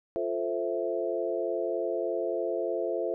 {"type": "chord", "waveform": "sine", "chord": "F major seventh", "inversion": "none", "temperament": "equal", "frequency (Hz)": [349.2, 440, 523.3, 659.3], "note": ["F4", "A4", "C5", "E5"], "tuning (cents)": [0, 0, 0, 0], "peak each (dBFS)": -33, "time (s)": [0.16, 3.14], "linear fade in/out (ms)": 0, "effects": []}